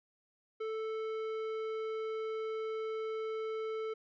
sine tone with tanh clipping, 440 Hz, A4, in tune, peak -37 dBFS, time 0.6-3.94 s, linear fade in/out 10 ms, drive 13 dB, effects none

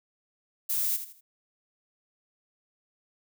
violet noise with echo, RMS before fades -28 dBFS, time 0.69-0.97 s, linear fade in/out 10 ms, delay 80 ms, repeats 3, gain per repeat -10 dB, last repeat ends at 1.21 s, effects none

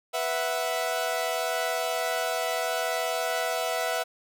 sawtooth chord, B suspended fourth, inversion none, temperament equal, 493.9 / 659.3 / 740 Hz, B4 / E5 / F#5, 0 / 0 / 0 cents, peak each -29 / -25 / -28 dBFS, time 0.13-4.04 s, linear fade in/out 20 ms, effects none

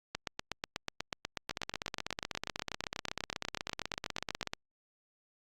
two click trains, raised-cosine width 0.2 ms, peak -17 / -17 dBFS, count 36 / 50, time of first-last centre 0.15-4.429 / 1.51-4.535 s, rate 8.18 / 16.2 Hz, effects Opus 48 kbps

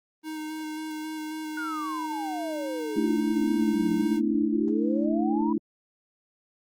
square tone with vibrato, 311.1 Hz, D#4, in tune, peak -33 dBFS, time 0.23-4.21 s, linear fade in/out 50 ms, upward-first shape square, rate 3.7 Hz, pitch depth 12 cents each way
sine exponential two-way sweep, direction down then up, 1480 to 174.61 to 998 Hz, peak -31 dBFS, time 1.57-5.53 s, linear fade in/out 5 ms, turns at 3.91 s
sine chord, A suspended fourth, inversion none, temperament equal with one note detuned, 220 / 295.2 / 329.6 Hz, A3 / D4 / E4, 0 / +9 / 0 cents, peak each -27 dBFS, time 2.96-5.58 s, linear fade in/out 5 ms
effects Opus 32 kbps

